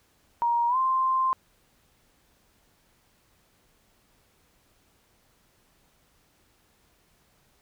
sine tone with pitch glide, 943 to 1046.3 Hz, A#5 to C6, +20 to 0 cents, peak -21 dBFS, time 0.42-1.33 s, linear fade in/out 0 ms, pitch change +180 cents, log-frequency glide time 0.68-0.77 s, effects pink hiss -65 dBFS RMS until 7.61 s

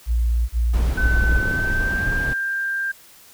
sine tone bursts, 58.27 Hz, A#1, in tune, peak -16 dBFS, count 3, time 0.06-1.414 s, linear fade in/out 50 ms, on 430 ms, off 32 ms
brown noise, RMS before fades -24 dBFS, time 0.73-2.34 s, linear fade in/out 10 ms
sine tone with pitch glide, 1519 to 1588.1 Hz, F#6 to G6, +45 to +22 cents, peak -21 dBFS, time 0.97-2.92 s, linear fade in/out 10 ms, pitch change +77 cents, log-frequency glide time 1.41-2.12 s
click train, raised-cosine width 2 ms, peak -19 dBFS, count 18, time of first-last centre 1.24-1.701 s, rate 36.9 Hz
effects white hiss -48 dBFS RMS until 3.33 s

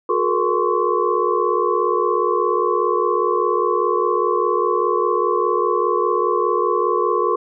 sine tone cluster, 361.9 / 426.8 / 471.8 / 1047 / 1124 Hz, F#4 / G#4 / A#4 / C6 / C#6, -38 / +47 / +21 / +1 / +24 cents, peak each -22 dBFS, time 0.09-7.36 s, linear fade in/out 5 ms, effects none

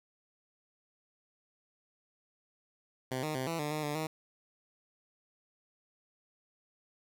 10% pulse tone with pitch steps, 129.3 / 154.1 / 130.3 / 165.9 / 148.8 / 153.1 / 147.6 / 157.2 Hz, C3 / D#3 / C3 / E3 / D3 / D#3 / D3 / D#3, -20 / -16 / -7 / +11 / +23 / -28 / +9 / +18 cents, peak -25 dBFS, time 3.11-4.07 s, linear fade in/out 5 ms, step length 120 ms, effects none

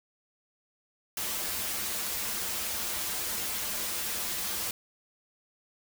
white noise with comb filter, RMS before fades -33 dBFS, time 1.17-4.71 s, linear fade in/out 2 ms, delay 7.3 ms, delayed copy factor -0.75, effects none

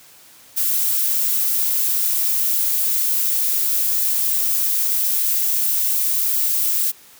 violet noise with high-pass filter sweep, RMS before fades -19 dBFS, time 0.56-6.92 s, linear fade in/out 20 ms, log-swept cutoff 870 to 370 Hz, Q 1.3, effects white hiss -47 dBFS RMS until 7.19 s + high-pass 60 Hz 12 dB/octave

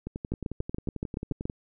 two click trains, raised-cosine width 3 ms, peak -17 / -21 dBFS, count 9 / 17, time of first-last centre 0.32-1.455 / 0.07-1.499 s, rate 7.05 / 11.2 Hz, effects none

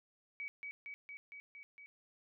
sine tone with echo, 2272 Hz, C#7, 42 cents sharp, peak -40 dBFS, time 0.4-0.48 s, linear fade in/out 0 ms, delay 230 ms, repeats 6, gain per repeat -2 dB, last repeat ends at 1.86 s, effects none

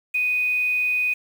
sine tone with quantisation, 2489 Hz, D#7, in tune, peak -19 dBFS, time 0.14-1.14 s, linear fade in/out 10 ms, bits 7, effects none

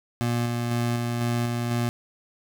25% pulse tone with tremolo, 119.2 Hz, A#2, 39 cents sharp, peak -19 dBFS, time 0.21-1.89 s, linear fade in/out 0 ms, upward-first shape square, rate 2 Hz, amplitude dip 25%, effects none

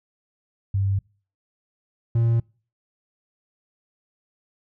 sine / triangle tone pair in turn, 98 / 115.97 Hz, G2 / A#2, 0 / -9 cents, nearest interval minor third, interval 291 cents, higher second, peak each -19 / -15 dBFS, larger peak second, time 0.74-0.99 / 2.15-2.4 s, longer neither, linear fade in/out 5 ms, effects noise-tail reverb RT60 0.4 s tail -26 dB re dry

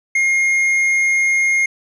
triangle tone with tanh clipping, 2136 Hz, C7, 35 cents sharp, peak -14 dBFS, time 0.15-1.66 s, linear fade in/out 5 ms, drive 10 dB, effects none

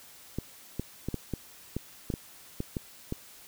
clicks, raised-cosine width 3 ms, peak -18 dBFS, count 11, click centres 0.386 / 0.796 / 1.086 / 1.143 / 1.337 / 1.766 / 2.102 / 2.139 / 2.604 / 2.768 / 3.124 s, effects white hiss -52 dBFS RMS until 3.47 s

